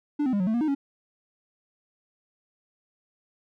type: tone with pitch steps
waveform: triangle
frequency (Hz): 293.9 / 257.7 / 202.7 / 182.6 / 220.4 / 238.1 / 310.3 / 278.5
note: D4 / C4 / G#3 / F#3 / A3 / A#3 / D#4 / C#4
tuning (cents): +1 / -26 / -42 / -23 / +3 / +37 / -5 / +8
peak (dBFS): -20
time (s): 0.19-0.75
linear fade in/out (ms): 10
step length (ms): 70
effects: none